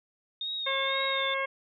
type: tone with vibrato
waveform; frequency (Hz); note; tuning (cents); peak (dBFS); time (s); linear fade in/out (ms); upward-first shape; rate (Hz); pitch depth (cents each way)
sine; 3664; A#7; -31; -31; 0.41-1.34; 2; sine; 2; 61
type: harmonic tone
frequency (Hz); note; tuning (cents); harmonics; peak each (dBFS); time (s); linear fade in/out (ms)
541; C#5; -42; 1 / 2 / 3 / 4 / 5 / 6; -33 / -33 / -36 / -32 / -44 / -46; 0.66-1.46; 10
effects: none